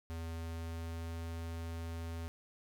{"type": "tone with pitch glide", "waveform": "square", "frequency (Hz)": [82.41, 82.98], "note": ["E2", "E2"], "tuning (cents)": [0, 12], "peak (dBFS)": -40, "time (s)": [0.1, 2.28], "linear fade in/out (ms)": 0, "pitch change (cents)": 12, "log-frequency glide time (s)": [0.33, 1.18], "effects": []}